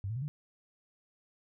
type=tone with pitch steps; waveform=sine; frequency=98 / 112.57 / 129.31 / 148.54 Hz; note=G2 / A2 / C3 / D3; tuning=0 / +40 / -20 / +20 cents; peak=-33 dBFS; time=0.04-0.28 s; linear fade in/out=0 ms; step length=60 ms; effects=none